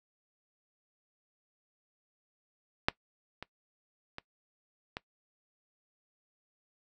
clicks, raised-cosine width 0.3 ms, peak -8 / -24 / -24 / -20 dBFS, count 4, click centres 2.885 / 3.426 / 4.184 / 4.969 s, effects noise-tail reverb RT60 0.1 s tail -21 dB re dry

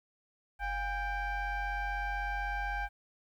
sine tone with frequency modulation, 812 Hz, G#5, 39 cents flat, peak -30 dBFS, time 0.59-2.89 s, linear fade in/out 50 ms, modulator 764 Hz, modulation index 1.4, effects tanh soft clip ceiling -30 dBFS + 11-bit

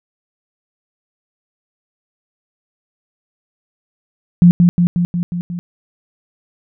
sine tone with echo, 174.61 Hz, F3, in tune, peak -3 dBFS, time 4.42-4.51 s, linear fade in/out 0 ms, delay 180 ms, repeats 6, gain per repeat -3 dB, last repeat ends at 5.59 s, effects none

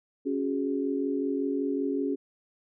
sine chord, C# suspended fourth, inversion none, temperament equal, 277.2 / 370 / 415.3 Hz, C#4 / F#4 / G#4, 0 / 0 / 0 cents, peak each -28 / -33 / -32 dBFS, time 0.25-2.16 s, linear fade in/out 20 ms, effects none

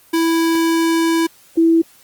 square / sine tone pair in turn, 329.6 / 329.6 Hz, E4 / E4, 0 / 0 cents, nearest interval unison, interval 0 cents, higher neither, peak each -14 / -9 dBFS, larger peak second, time 0.13-1.27 / 1.57-1.82 s, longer first, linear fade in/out 10 ms, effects white hiss -49 dBFS RMS until 2.03 s + Opus 24 kbps

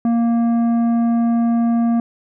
sine tone with tanh clipping, 233.1 Hz, A#3, in tune, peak -15 dBFS, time 0.05-2 s, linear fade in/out 2 ms, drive 9 dB, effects none

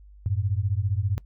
sine beating tone pair, 92.8 / 107.8 Hz, F#2 / A2, +6 / -35 cents, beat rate 15 Hz, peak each -25 / -26 dBFS, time 0.26-1.18 s, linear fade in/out 0 ms, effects noise-tail reverb RT60 0.1 s tail -23 dB re dry + added 50 Hz sine -46 dBFS peak until 1.25 s

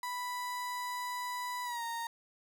35% pulse tone with pitch glide, 987.8 to 927 Hz, B5 to A#5, 0 to -10 cents, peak -34 dBFS, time 0.03-2.07 s, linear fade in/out 2 ms, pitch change -110 cents, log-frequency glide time 1.64-1.83 s, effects none

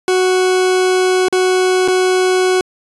40% pulse tone with dropouts, 370 Hz, F#4, in tune, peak -10 dBFS, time 0.08-2.61 s, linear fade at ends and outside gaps 1 ms, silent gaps 1.284-1.326 / 1.878-1.883 s, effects resampled to 24000 Hz

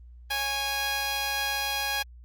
10% pulse tone pair together, 551 / 825.6 Hz, C#5 / G#5, -11 / -10 cents, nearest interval perfect fifth, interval 701 cents, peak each -30 / -19 dBFS, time 0.3-2.03 s, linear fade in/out 10 ms, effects added 60 Hz sine -45 dBFS peak until 2.24 s + Opus 32 kbps

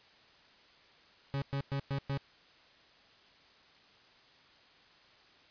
40% pulse tone bursts, 138.59 Hz, C#3, in tune, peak -31 dBFS, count 5, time 1.34-2.175 s, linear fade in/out 0 ms, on 79 ms, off 110 ms, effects white hiss -61 dBFS RMS until 5.5 s + resampled to 11025 Hz

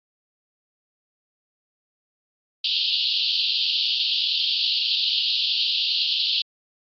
white band-pass noise, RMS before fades -23 dBFS, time 2.64-6.42 s, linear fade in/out 5 ms, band 2800 to 4700 Hz, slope 96 dB/octave, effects AAC 48 kbps

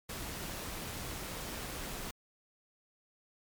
pink noise with amplitude modulation, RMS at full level -40 dBFS, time 0.09-2.11 s, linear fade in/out 5 ms, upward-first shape sine, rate 173 Hz, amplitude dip 25%, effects MP3 96 kbps

